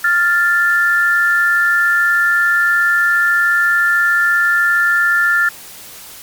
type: tone pair together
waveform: sine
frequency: 1396.9 / 1760 Hz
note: F6 / A6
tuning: 0 / 0 cents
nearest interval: major third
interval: 400 cents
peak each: -13 dBFS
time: 0.04-5.49 s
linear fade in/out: 5 ms
effects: white hiss -35 dBFS RMS until 6.22 s + MP3 96 kbps